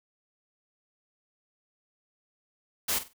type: noise with echo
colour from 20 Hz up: white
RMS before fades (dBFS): -28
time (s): 2.88-2.99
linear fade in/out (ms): 10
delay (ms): 48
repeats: 3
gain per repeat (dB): -12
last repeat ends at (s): 3.134
effects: none